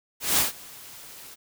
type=noise with ADSR envelope; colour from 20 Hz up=white; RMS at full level=-20 dBFS; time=0.2-1.36 s; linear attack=180 ms; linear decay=140 ms; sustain=-24 dB; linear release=31 ms; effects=none